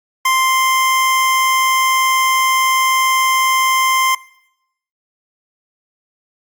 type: tone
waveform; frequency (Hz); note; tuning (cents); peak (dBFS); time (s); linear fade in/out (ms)
25% pulse; 1046.5; C6; 0; -8; 0.25-4.15; 5
effects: noise-tail reverb RT60 0.8 s tail -21 dB re dry + Opus 48 kbps